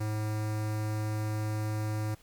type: tone with notch filter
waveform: square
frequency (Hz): 107.3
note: A2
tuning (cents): -43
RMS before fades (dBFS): -32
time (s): 0-2.15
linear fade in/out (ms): 10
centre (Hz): 3200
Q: 1.6
effects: pink hiss -60 dBFS RMS until 2.22 s